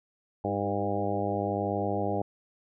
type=harmonic tone with a mistuned harmonic; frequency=100.9 Hz; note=G#2; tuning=49 cents flat; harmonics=1 / 2 / 3 / 4 / 5 / 6 / 7 / 8; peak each=-35 / -35 / -35 / -35 / -35 / -35 / -35 / -35 dBFS; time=0.44-2.22 s; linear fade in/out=5 ms; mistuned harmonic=3; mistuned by=+35 cents; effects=none